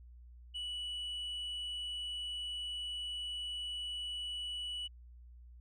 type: tone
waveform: sine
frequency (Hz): 2950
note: F#7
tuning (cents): -6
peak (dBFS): -35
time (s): 0.54-4.88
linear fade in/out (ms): 20
effects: tanh soft clip ceiling -37 dBFS + added 60 Hz sine -52 dBFS peak until 5.6 s